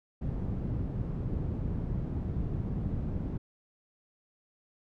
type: low-pass noise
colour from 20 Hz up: white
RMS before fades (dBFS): -33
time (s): 0.21-3.38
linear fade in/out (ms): 10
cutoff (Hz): 150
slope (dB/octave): 12
effects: none